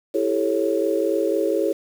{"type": "chord", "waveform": "sine", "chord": "A dominant seventh", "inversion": "second", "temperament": "just", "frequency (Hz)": [330, 396, 440, 550], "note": ["E4", "G4", "A4", "C#5"], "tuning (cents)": [2, 18, 0, -14], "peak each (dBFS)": -24, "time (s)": [0.14, 1.73], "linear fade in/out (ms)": 10, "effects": ["7-bit"]}